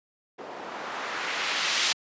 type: noise with low-pass filter sweep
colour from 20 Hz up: blue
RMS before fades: -30 dBFS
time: 0.38-1.93 s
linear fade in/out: 10 ms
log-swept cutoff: 570 to 4300 Hz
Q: 0.95
effects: high-pass 200 Hz 12 dB/octave + resampled to 16000 Hz